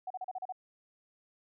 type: tone bursts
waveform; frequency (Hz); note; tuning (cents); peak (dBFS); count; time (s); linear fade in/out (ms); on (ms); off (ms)
sine; 744; F#5; +9; -35; 7; 0.07-0.524; 5; 34; 36
effects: none